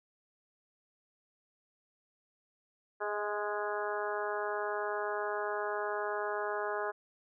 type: harmonic tone with a mistuned harmonic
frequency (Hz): 207.7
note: G#3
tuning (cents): 0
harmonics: 2 / 3 / 4 / 5 / 6 / 7 / 8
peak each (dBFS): -37 / -39 / -40 / -41 / -42 / -42 / -43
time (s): 3-6.92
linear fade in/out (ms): 20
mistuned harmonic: 3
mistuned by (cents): +19
effects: none